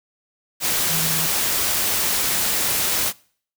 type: tone in noise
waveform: sine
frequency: 161.5 Hz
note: E3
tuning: 35 cents flat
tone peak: -28 dBFS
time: 0.87-1.29 s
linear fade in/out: 50 ms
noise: white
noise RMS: -21 dBFS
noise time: 0.6-3.13 s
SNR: -10 dB
effects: noise-tail reverb RT60 0.5 s tail -23 dB re dry